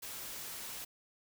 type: noise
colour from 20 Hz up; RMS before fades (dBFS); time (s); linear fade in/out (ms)
white; -44; 0.02-0.85; 10
effects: none